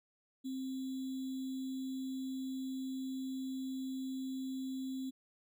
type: tone with sample-and-hold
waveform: sine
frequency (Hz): 262.9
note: C4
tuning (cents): +8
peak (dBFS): -37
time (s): 0.44-5.11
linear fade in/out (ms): 20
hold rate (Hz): 3675
effects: none